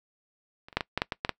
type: clicks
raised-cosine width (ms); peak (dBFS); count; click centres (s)
0.3; -29 / -30 / -8 / -13 / -10 / -8 / -13 / -11 / -10; 9; 0.685 / 0.728 / 0.77 / 0.808 / 0.976 / 1.019 / 1.122 / 1.249 / 1.293
effects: noise-tail reverb RT60 0.1 s tail -22 dB re dry